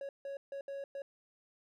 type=tone bursts at uneven times; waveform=triangle; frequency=554.4 Hz; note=C#5; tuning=in tune; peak=-37 dBFS; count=5; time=0.01-0.09 / 0.25-0.37 / 0.52-0.61 / 0.68-0.84 / 0.95-1.02 s; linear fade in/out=2 ms; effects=none